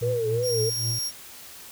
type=tone with tremolo; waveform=triangle; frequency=116.54 Hz; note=A#2; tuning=in tune; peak=-23 dBFS; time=0.01-0.99 s; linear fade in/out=5 ms; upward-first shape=triangle; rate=3.7 Hz; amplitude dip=85%
type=tone with vibrato; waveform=sine; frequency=466.2 Hz; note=A#4; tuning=in tune; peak=-23 dBFS; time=0.02-0.7 s; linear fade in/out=10 ms; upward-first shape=triangle; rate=2.9 Hz; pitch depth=150 cents each way
type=tone; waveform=sawtooth; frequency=5588 Hz; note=F8; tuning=in tune; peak=-24 dBFS; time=0.42-1.12 s; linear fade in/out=50 ms
effects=white hiss -44 dBFS RMS until 1.71 s